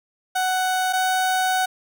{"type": "tone pair in turn", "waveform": "30% pulse", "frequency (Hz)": [744, 746.9], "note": ["F#5", "F#5"], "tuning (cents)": [9, 16], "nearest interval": "unison", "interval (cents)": 7, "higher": "second", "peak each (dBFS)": [-17, -16], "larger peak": "second", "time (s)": [[0.35, 0.93], [0.93, 1.66]], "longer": "second", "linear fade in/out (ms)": 10, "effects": []}